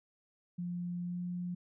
sine tone with pitch glide, 175.8 to 177.43 Hz, F3 to F3, +12 to +28 cents, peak -35 dBFS, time 0.58-1.55 s, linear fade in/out 10 ms, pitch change +16 cents, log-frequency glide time 1.04-1.2 s, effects none

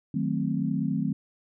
sine chord, D# diminished seventh, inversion none, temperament equal, 155.56 / 185 / 220 / 261.6 Hz, D#3 / F#3 / A3 / C4, 0 / 0 / 0 / 0 cents, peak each -30 dBFS, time 0.14-1.13 s, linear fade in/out 5 ms, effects none

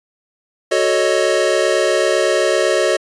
square chord, D# half-diminished seventh, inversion first, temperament equal, 370 / 440 / 554.4 / 622.3 Hz, F#4 / A4 / C#5 / D#5, 0 / 0 / 0 / 0 cents, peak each -20 / -21 / -19 / -19 dBFS, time 0.71-2.97 s, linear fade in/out 10 ms, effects resampled to 22050 Hz

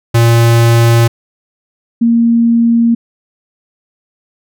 square / sine tone pair in turn, 116.54 / 232.6 Hz, A#2 / A#3, 0 / -4 cents, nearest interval octave, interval 1196 cents, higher second, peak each -6 dBFS, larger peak neither, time 0.14-1.08 / 2.01-2.95 s, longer neither, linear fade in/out 10 ms, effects none

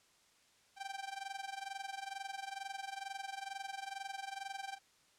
sawtooth tone with amplitude modulation, 784 Hz, G5, in tune, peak -35 dBFS, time 0.76-4.79 s, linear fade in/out 50 ms, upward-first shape sine, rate 22.2 Hz, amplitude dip 85%, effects white hiss -69 dBFS RMS until 5.18 s + low-pass 8000 Hz 12 dB/octave

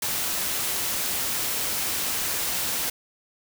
white noise, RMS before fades -27 dBFS, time 0.02-2.9 s, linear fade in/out 5 ms, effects none

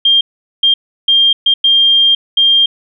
sine tone bursts at uneven times, 3200 Hz, G7, 35 cents sharp, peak -6 dBFS, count 6, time 0.05-0.21 / 0.63-0.74 / 1.08-1.33 / 1.46-1.54 / 1.64-2.15 / 2.37-2.66 s, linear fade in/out 5 ms, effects none

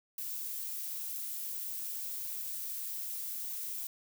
violet noise, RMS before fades -39 dBFS, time 0.18-3.87 s, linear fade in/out 2 ms, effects none

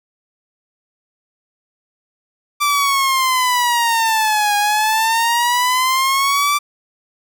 sawtooth exponential two-way sweep, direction down then up, 1174.7 to 820 to 1174.7 Hz, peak -10 dBFS, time 2.6-6.59 s, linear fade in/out 20 ms, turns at 4.56 s, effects none

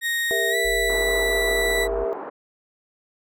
35% pulse tone with pitch glide, 1864.7 to 1968.7 Hz, A#6 to B6, 0 to -6 cents, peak -20 dBFS, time 0.01-1.88 s, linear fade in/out 50 ms, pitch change +94 cents, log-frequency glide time 0.5-0.56 s
sine chord, E diminished, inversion first, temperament equal with one note detuned, 400.7 / 466.2 / 659.3 Hz, G4 / Bb4 / E5, +38 / 0 / 0 cents, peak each -27 dBFS, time 0.31-2.13 s, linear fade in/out 0 ms
sine tone, 49 Hz, G1, in tune, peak -30 dBFS, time 0.64-2.05 s, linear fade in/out 20 ms
pink band-pass noise, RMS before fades -34 dBFS, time 0.89-2.3 s, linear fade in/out 10 ms, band 310 to 1200 Hz, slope 24 dB/octave
effects none

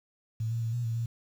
sine tone with pitch steps, 111.9 / 116 / 113.7 / 120.5 / 114.2 / 116.4 Hz, A2 / A#2 / A#2 / B2 / A#2 / A#2, +30 / -8 / -43 / -42 / -35 / -2 cents, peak -28 dBFS, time 0.4-1.06 s, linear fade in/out 5 ms, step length 110 ms, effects 9-bit

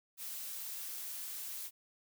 blue noise, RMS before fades -43 dBFS, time 0.17-1.71 s, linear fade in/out 50 ms, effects none

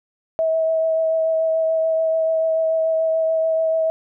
sine tone with vibrato, 645 Hz, E5, 38 cents flat, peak -16 dBFS, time 0.39-3.9 s, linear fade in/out 0 ms, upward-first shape triangle, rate 6.9 Hz, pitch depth 15 cents each way, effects none

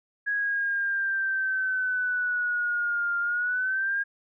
sine exponential two-way sweep, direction down then up, 1661.2 to 1396.9 to 1628 Hz, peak -24 dBFS, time 0.26-4.04 s, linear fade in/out 20 ms, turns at 3.19 s, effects none

